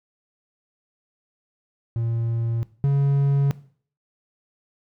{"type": "tone pair in turn", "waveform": "triangle", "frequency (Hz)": [115.5, 139.88], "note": ["A#2", "C#3"], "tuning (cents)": [-16, 16], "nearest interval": "minor third", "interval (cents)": 332, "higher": "second", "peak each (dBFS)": [-20, -14], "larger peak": "second", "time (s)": [[1.96, 2.63], [2.84, 3.51]], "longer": "neither", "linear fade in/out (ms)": 0, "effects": ["noise-tail reverb RT60 0.5 s tail -18 dB re dry"]}